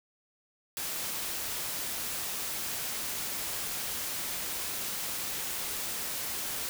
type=noise; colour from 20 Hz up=white; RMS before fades=-35 dBFS; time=0.77-6.69 s; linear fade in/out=0 ms; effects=none